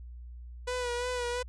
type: tone with vibrato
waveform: sawtooth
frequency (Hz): 490.6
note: B4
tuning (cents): -12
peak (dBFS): -27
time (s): 0.67-1.43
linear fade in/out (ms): 10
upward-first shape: sine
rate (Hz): 2.9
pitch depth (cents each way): 37
effects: added 60 Hz sine -42 dBFS peak until 1.48 s + resampled to 22050 Hz